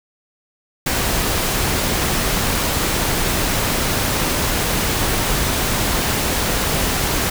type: noise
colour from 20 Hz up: pink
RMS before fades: -19 dBFS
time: 0.86-7.3 s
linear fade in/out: 5 ms
effects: none